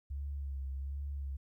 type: tone with vibrato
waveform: sine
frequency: 69 Hz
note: C#2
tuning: 7 cents flat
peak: -36 dBFS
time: 0.1-1.37 s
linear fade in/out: 10 ms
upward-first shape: sine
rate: 1.3 Hz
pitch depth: 47 cents each way
effects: 13-bit